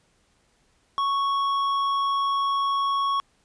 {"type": "tone with hard clipping", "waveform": "sine", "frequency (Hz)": 1108.7, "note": "C#6", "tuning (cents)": 0, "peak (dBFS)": -23, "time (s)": [0.98, 3.2], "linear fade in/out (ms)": 0, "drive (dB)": 7, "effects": ["pink hiss -65 dBFS RMS until 3.44 s", "resampled to 22050 Hz"]}